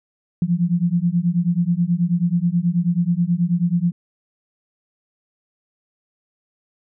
sine beating tone pair, 168.9 / 178.2 Hz, E3 / F3, +42 / +35 cents, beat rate 9.3 Hz, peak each -19 dBFS, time 0.42-3.92 s, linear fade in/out 2 ms, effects none

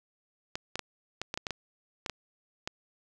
clicks, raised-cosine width 0.2 ms, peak -16 dBFS, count 11, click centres 0.555 / 0.756 / 0.793 / 1.216 / 1.341 / 1.375 / 1.468 / 1.507 / 2.062 / 2.097 / 2.675 s, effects none

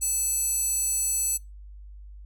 square tone with high-pass filter, 871 Hz, A5, 18 cents flat, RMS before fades -26 dBFS, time 0.01-1.38 s, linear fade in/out 20 ms, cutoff 8300 Hz, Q 6.5, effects noise-tail reverb RT60 0.2 s tail -21 dB re dry + added 50 Hz sine -41 dBFS peak until 2.25 s

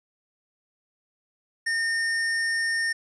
square tone, 1825 Hz, A#6, 37 cents flat, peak -24 dBFS, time 1.66-2.93 s, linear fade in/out 10 ms, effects resampled to 22050 Hz + 10-bit

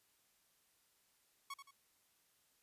sawtooth tone with echo, 1108.7 Hz, C#6, in tune, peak -40 dBFS, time 1.5-1.54 s, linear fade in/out 5 ms, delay 85 ms, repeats 2, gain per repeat -8 dB, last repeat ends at 1.71 s, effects white hiss -75 dBFS RMS until 2.62 s + resampled to 32000 Hz

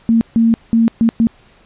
sine tone bursts at uneven times, 228.3 Hz, A#3, 36 cents flat, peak -8 dBFS, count 5, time 0.09-0.21 / 0.36-0.54 / 0.73-0.88 / 1.01-1.09 / 1.2-1.27 s, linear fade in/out 0 ms, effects pink hiss -49 dBFS RMS until 1.65 s + resampled to 8000 Hz

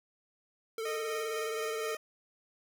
square tone with vibrato, 446.3 Hz, A4, 25 cents sharp, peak -35 dBFS, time 0.78-1.95 s, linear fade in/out 2 ms, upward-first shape sine, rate 19 Hz, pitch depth 41 cents each way
15% pulse tone with tremolo, 619 Hz, D#5, 9 cents flat, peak -30 dBFS, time 0.85-1.97 s, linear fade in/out 5 ms, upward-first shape sine, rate 4.1 Hz, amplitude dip 40%
effects none

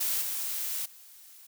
blue noise with level steps, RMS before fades -29 / -33 / -52 dBFS, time 0-1.47 s, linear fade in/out 10 ms, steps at 0.21 / 0.85 s, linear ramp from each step 10 ms, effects none

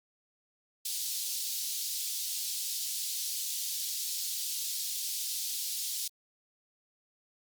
pink high-pass noise, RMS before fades -35 dBFS, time 0.85-6.08 s, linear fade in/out 5 ms, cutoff 3900 Hz, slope 24 dB/octave, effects Opus 48 kbps

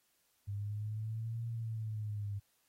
sine linear two-way sweep, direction up then down, 100 to 116.54 to 100 Hz, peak -36 dBFS, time 0.47-2.4 s, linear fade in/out 20 ms, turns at 1.46 s, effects white hiss -75 dBFS RMS until 2.68 s + AAC 48 kbps

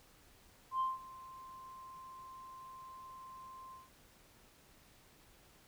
sine tone with ADSR envelope, 1046.5 Hz, C6, in tune, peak -29 dBFS, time 0.71-3.9 s, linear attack 92 ms, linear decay 180 ms, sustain -20 dB, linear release 170 ms, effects tanh soft clip ceiling -28 dBFS + pink hiss -64 dBFS RMS until 5.67 s

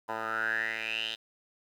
10% pulse tone with band-pass filter sweep, 111.4 Hz, A2, 22 cents sharp, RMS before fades -33 dBFS, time 0.08-1.16 s, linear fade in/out 20 ms, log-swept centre 1000 to 3400 Hz, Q 8.5, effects 10-bit

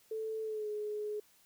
sine tone with pitch glide, 440 to 421.1 Hz, A4 to G#4, 0 to +24 cents, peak -35 dBFS, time 0.11-1.2 s, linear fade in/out 5 ms, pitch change -76 cents, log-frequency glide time 0.43-0.69 s, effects white hiss -66 dBFS RMS until 1.45 s

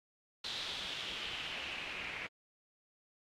white noise with low-pass filter sweep, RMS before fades -42 dBFS, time 0.44-2.27 s, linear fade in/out 5 ms, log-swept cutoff 3900 to 2300 Hz, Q 3.9, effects AAC 64 kbps

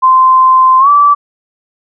sine tone with pitch glide, 1038 to 1158.4 Hz, C6 to D6, -14 to -24 cents, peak -3 dBFS, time 0.02-1.15 s, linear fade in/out 20 ms, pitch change +190 cents, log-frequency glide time 0.79-0.89 s, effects none

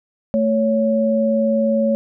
sine tone pair together, 221.4 / 557.9 Hz, A3 / C#5, +11 / +11 cents, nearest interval octave + major third, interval 1600 cents, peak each -17 dBFS, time 0.34-1.95 s, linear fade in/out 0 ms, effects none

